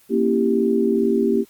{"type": "chord", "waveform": "sine", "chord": "A# diminished seventh", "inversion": "none", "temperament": "equal with one note detuned", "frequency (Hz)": [233.1, 273.5, 329.6, 392], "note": ["A#3", "C#4", "E4", "G4"], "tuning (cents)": [0, -23, 0, 0], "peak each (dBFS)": [-20, -24, -24, -19], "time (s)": [0.09, 1.45], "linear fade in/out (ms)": 50, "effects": ["white hiss -54 dBFS RMS until 1.49 s", "Opus 24 kbps"]}